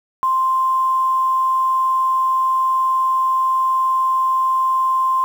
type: tone with quantisation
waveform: sine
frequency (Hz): 1046.5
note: C6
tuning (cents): 0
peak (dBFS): -14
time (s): 0.23-5.24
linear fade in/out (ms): 0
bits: 7
effects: none